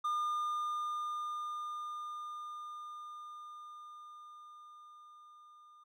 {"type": "tone with level ramp", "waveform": "triangle", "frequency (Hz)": 1210, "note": "D#6", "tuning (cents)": -49, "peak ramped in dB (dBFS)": [-29, -55], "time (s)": [0.04, 5.84], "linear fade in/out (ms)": 10, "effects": []}